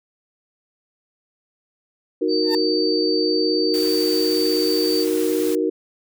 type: chord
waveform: sine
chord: D# minor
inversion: none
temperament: equal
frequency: 311.1 / 370 / 466.2 Hz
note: D#4 / F#4 / A#4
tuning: 0 / 0 / 0 cents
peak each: -22 dBFS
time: 2.21-5.7 s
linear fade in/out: 10 ms
type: tone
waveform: sine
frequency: 4600 Hz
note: D8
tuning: 37 cents flat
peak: -23 dBFS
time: 2.28-5.06 s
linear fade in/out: 50 ms
type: tone with exponential growth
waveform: 30% pulse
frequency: 903 Hz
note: A5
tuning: 45 cents sharp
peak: -19 dBFS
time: 2.42-2.55 s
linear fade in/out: 2 ms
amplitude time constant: 28 ms
type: noise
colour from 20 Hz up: white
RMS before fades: -33 dBFS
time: 3.74-5.55 s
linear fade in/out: 0 ms
effects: none